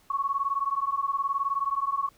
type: beating tone pair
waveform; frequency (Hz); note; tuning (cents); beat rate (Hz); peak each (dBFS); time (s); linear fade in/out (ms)
sine; 1100 / 1119; C#6 / C#6; -14 / +16; 19; -28; 0.1-2.09; 5
effects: pink hiss -61 dBFS RMS until 2.17 s